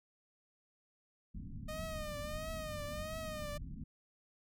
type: low-pass noise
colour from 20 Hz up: pink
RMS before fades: -45 dBFS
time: 1.34-3.84 s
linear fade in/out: 10 ms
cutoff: 260 Hz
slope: 48 dB/octave
type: tone with vibrato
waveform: sawtooth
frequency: 614 Hz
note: D#5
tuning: 23 cents flat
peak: -38 dBFS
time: 1.68-3.58 s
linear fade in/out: 10 ms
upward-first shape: triangle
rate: 1.5 Hz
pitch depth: 88 cents each way
effects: none